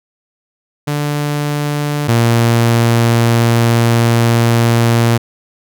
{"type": "tone pair in turn", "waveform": "sawtooth", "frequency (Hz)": [146.83, 116.79], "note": ["D3", "A#2"], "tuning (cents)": [0, 4], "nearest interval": "major third", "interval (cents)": 396, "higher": "first", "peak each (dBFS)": [-11, -5], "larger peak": "second", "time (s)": [[0.87, 2.08], [2.08, 5.18]], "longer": "second", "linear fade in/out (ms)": 10, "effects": []}